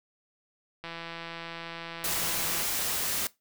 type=click train; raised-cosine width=0.3 ms; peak=-23 dBFS; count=299; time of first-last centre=0.84-2.624 s; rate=167 Hz
type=noise; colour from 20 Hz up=white; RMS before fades=-30 dBFS; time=2.04-3.27 s; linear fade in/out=2 ms
effects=noise-tail reverb RT60 0.2 s tail -20 dB re dry